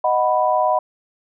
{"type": "chord", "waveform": "sine", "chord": "B major", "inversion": "first", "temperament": "equal", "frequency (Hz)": [622.3, 740, 987.8], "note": ["D#5", "F#5", "B5"], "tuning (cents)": [0, 0, 0], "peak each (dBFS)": -19, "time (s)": [0.04, 0.79], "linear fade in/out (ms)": 5, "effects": []}